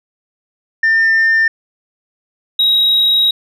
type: tone pair in turn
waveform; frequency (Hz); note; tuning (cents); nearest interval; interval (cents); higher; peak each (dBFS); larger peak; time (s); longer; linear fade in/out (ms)
sine; 1801 / 3816; A6 / A#7; +40 / +40; octave + minor second; 1300; second; -7; neither; 0.83-1.48 / 2.59-3.31; second; 5
effects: tanh soft clip ceiling -7 dBFS